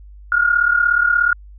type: tone pair together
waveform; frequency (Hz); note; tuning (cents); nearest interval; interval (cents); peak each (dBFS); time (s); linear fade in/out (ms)
sine; 1396.9 / 1433.7; F6 / F6; 0 / +45; unison; 45; -17 / -14; 0.32-1.33; 2
effects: added 50 Hz sine -37 dBFS peak until 1.58 s